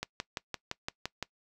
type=click train; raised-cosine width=0.2 ms; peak=-16 dBFS; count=8; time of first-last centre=0.03-1.227 s; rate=5.85 Hz; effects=noise-tail reverb RT60 0.1 s tail -22 dB re dry